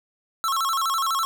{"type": "tone with vibrato", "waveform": "square", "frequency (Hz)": 1203, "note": "D6", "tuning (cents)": 41, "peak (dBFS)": -22, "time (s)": [0.44, 1.25], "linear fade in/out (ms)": 0, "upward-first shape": "square", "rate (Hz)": 12, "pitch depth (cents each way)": 170, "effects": []}